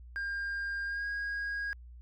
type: tone with pitch glide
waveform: sine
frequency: 1605 to 1638.7 Hz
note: G6 to G#6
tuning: +40 to -24 cents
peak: -30 dBFS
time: 0.16-1.73 s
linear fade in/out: 0 ms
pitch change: +36 cents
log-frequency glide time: 0.85-1.06 s
effects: tanh soft clip ceiling -32 dBFS + added 60 Hz sine -47 dBFS peak until 2.01 s